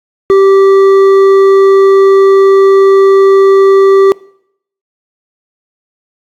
sine tone with hard clipping, 389.6 Hz, G4, 11 cents flat, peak -4 dBFS, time 0.3-4.12 s, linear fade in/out 0 ms, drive 7 dB, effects noise-tail reverb RT60 0.7 s tail -23 dB re dry + AAC 64 kbps

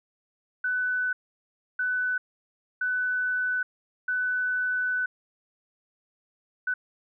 sine tone bursts at uneven times, 1498 Hz, F#6, 21 cents sharp, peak -24 dBFS, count 5, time 0.64-1.13 / 1.79-2.18 / 2.81-3.63 / 4.08-5.06 / 6.67-6.74 s, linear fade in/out 5 ms, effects none

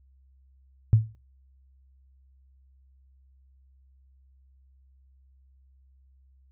sine tone with exponential decay, 110 Hz, A2, in tune, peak -11 dBFS, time 0.93-1.15 s, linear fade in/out 0 ms, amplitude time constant 46 ms, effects noise-tail reverb RT60 0.4 s tail -25 dB re dry + added 66 Hz sine -56 dBFS peak until 6.51 s

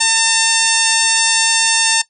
harmonic tone with a mistuned harmonic, 901 Hz, A5, 41 cents sharp, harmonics 1 / 2 / 3 / 4 / 5 / 6 / 7 / 8 / 9 / 10, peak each -21 / -21 / -21 / -21 / -21 / -21 / -21 / -21 / -21 / -21 dBFS, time 0-2.02 s, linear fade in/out 10 ms, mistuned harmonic 9, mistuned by +17 cents, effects noise-tail reverb RT60 0.1 s tail -17 dB re dry

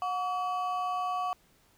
triangle ring-modulated tone, 932.3 Hz, A#5, in tune, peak -24 dBFS, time 0.02-1.33 s, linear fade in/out 0 ms, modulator 205 Hz, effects pink hiss -65 dBFS RMS until 1.77 s

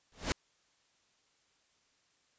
pink noise with exponential growth, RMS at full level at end -27 dBFS, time 0.12-0.32 s, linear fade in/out 0 ms, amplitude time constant 42 ms, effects white hiss -72 dBFS RMS until 2.38 s + resampled to 16000 Hz

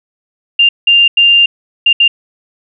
sine tone bursts at uneven times, 2794 Hz, F7, in tune, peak -4 dBFS, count 5, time 0.59-0.69 / 0.87-1.08 / 1.17-1.46 / 1.86-1.93 / 2-2.08 s, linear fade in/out 5 ms, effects none

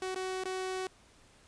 sawtooth tone with dropouts, 374.4 Hz, F#4, 20 cents sharp, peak -30 dBFS, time 0.02-0.87 s, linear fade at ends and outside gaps 2 ms, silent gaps 0.146-0.159 / 0.438-0.454 s, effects pink hiss -61 dBFS RMS until 1.47 s + resampled to 22050 Hz

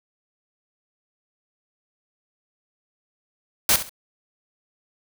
white noise with echo, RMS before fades -17 dBFS, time 3.69-3.76 s, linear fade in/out 2 ms, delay 67 ms, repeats 2, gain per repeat -12 dB, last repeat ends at 3.894 s, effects none

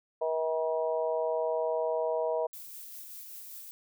harmonic tone, 160 Hz, D#3, 49 cents sharp, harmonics 3 / 4 / 5 / 6, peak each -31 / -30 / -42 / -37 dBFS, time 0.21-2.47 s, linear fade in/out 10 ms
violet noise with tremolo, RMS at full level -44 dBFS, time 2.53-3.71 s, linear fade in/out 0 ms, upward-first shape sine, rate 5.1 Hz, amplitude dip 25%
effects none

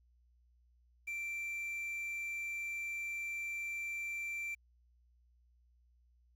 triangle tone with quantisation, 2349 Hz, D7, in tune, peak -36 dBFS, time 1.07-4.55 s, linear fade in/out 10 ms, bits 10, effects added 60 Hz sine -66 dBFS peak until 6.35 s

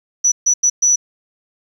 sine tone bursts at uneven times, 5920 Hz, F#8, in tune, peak -9 dBFS, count 4, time 0.24-0.32 / 0.46-0.54 / 0.63-0.7 / 0.82-0.96 s, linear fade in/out 10 ms, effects tanh soft clip ceiling -5 dBFS + 8-bit

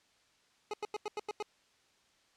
25% pulse tone bursts, 420 Hz, G#4, 19 cents sharp, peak -31 dBFS, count 7, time 0.71-1.426 s, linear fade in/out 2 ms, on 26 ms, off 89 ms, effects white hiss -69 dBFS RMS until 2.36 s + low-pass 6000 Hz 12 dB/octave

